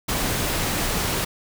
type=noise; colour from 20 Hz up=pink; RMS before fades=-24 dBFS; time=0.08-1.25 s; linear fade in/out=10 ms; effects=none